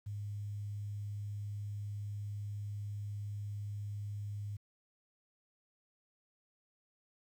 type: tone with quantisation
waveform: sine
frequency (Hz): 102.8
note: G#2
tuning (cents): -17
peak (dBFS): -38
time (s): 0.06-4.57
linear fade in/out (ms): 10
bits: 11
effects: none